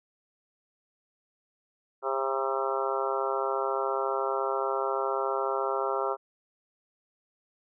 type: harmonic tone with a mistuned harmonic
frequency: 134.2 Hz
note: C3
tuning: 44 cents sharp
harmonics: 3 / 4 / 5 / 6 / 7 / 8 / 9 / 10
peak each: -32 / -33 / -35 / -36 / -35 / -38 / -36 / -35 dBFS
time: 2.02-6.17 s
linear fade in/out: 50 ms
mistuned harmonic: 7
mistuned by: +17 cents
effects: none